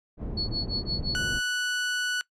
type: low-pass noise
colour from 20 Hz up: pink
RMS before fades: -33 dBFS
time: 0.17-1.41 s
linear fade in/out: 50 ms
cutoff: 360 Hz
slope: 12 dB/octave
type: tone with tremolo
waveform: sine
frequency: 4394 Hz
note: C#8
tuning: 16 cents flat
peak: -26 dBFS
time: 0.37-1.19 s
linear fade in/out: 5 ms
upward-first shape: sine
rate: 5.8 Hz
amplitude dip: 100%
type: tone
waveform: sawtooth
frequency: 1480 Hz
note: F#6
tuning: in tune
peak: -22 dBFS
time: 1.15-2.21 s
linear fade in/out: 0 ms
effects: noise-tail reverb RT60 0.1 s tail -21 dB re dry + low-pass 8000 Hz 12 dB/octave